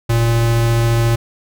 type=tone pair together; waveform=square; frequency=43.49 / 116.1 Hz; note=F1 / A#2; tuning=-6 / -7 cents; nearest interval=octave + perfect fourth; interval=1699 cents; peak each=-24 / -13 dBFS; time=0.09-1.16 s; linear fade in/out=10 ms; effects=none